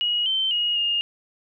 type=tone with pitch steps; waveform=sine; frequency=2898 / 3100 / 2881 / 2835 Hz; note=F#7 / G7 / F#7 / F7; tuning=-37 / -20 / -47 / +25 cents; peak=-20 dBFS; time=0.01-1.01 s; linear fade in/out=0 ms; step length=250 ms; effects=none